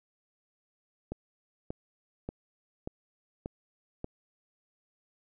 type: click train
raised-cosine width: 2 ms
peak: -22 dBFS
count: 6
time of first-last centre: 1.12-4.044 s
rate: 1.71 Hz
effects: none